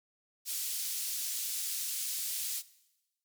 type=band-pass noise; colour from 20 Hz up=white; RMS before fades=-36 dBFS; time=0.45-2.63 s; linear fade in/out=50 ms; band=4000 to 16000 Hz; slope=12 dB/octave; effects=noise-tail reverb RT60 1.0 s tail -19 dB re dry